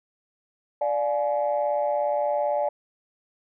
sine chord, D diminished, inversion none, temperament just, 587.3 / 704.8 / 845.8 Hz, D5 / F5 / Ab5, 0 / +16 / +31 cents, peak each -23 / -29 / -27 dBFS, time 0.81-2.69 s, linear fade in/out 5 ms, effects tanh soft clip ceiling -14 dBFS

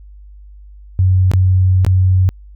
sine tone with dropouts, 93 Hz, F#2, 9 cents sharp, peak -8 dBFS, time 0.99-2.29 s, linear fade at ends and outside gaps 0 ms, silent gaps 1.315-1.336 / 1.848-1.865 s, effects added 50 Hz sine -35 dBFS peak until 2.55 s

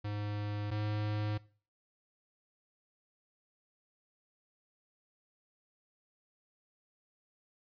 square tone pair in turn, 103.83 / 105.46 Hz, G#2 / G#2, 0 / +27 cents, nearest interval unison, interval 27 cents, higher second, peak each -36 / -33 dBFS, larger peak second, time 0.04-0.71 / 0.71-1.38 s, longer neither, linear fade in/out 10 ms, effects noise-tail reverb RT60 0.4 s tail -20 dB re dry + resampled to 11025 Hz

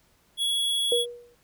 square tone, 3357 Hz, G#7, 18 cents sharp, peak -24 dBFS, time 0.37-1.06 s, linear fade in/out 50 ms
sine tone with exponential decay, 480.5 Hz, B4, 48 cents flat, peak -19 dBFS, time 0.92-1.35 s, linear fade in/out 2 ms, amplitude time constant 93 ms
effects pink hiss -64 dBFS RMS until 1.43 s

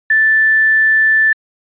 sine tone with quantisation, 1760 Hz, A6, in tune, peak -8 dBFS, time 0.1-1.33 s, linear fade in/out 5 ms, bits 6, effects resampled to 8000 Hz

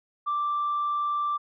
sine tone, 1174.7 Hz, D6, in tune, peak -23 dBFS, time 0.26-1.38 s, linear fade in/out 20 ms, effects tanh soft clip ceiling -21 dBFS

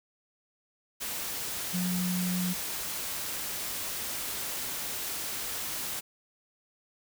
sine tone in noise, 180.6 Hz, F#3, 42 cents flat, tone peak -28 dBFS, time 1.73-2.54 s, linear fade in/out 20 ms, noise white, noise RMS -35 dBFS, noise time 1-6.01 s, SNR +4 dB, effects none

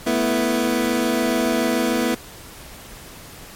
25% pulse chord, A suspended second, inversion none, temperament equal, 220 / 246.9 / 329.6 Hz, A3 / B3 / E4, 0 / 0 / 0 cents, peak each -21 / -17 / -19 dBFS, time 0.06-2.15 s, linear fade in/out 10 ms, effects pink hiss -40 dBFS RMS until 3.55 s + MP3 64 kbps

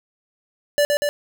square tone with echo, 583 Hz, D5, 13 cents flat, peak -15 dBFS, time 0.78-0.85 s, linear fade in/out 0 ms, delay 120 ms, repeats 2, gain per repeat -2 dB, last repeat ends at 1.09 s, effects none

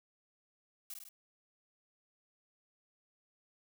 blue noise with echo, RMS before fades -45 dBFS, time 0.9-0.94 s, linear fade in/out 2 ms, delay 50 ms, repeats 3, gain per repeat -3 dB, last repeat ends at 1.09 s, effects none

